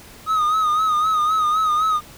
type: tone with vibrato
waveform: triangle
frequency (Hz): 1252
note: D#6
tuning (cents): +10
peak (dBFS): -14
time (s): 0.26-2.01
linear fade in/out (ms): 50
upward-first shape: sine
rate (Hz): 3.9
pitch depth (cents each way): 59
effects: pink hiss -43 dBFS RMS until 2.17 s